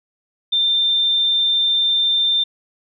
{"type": "tone", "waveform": "sine", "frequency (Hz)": 3586, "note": "A7", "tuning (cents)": 32, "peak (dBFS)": -14, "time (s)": [0.52, 2.44], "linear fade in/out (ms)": 10, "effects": []}